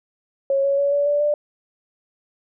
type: tone with pitch steps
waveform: sine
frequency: 548 / 556.3 / 564.7 / 573.3 / 581.9 / 590.7 Hz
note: C#5 / C#5 / C#5 / D5 / D5 / D5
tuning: -20 / +6 / +32 / -42 / -16 / +10 cents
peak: -16 dBFS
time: 0.5-1.34 s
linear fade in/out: 2 ms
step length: 140 ms
effects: none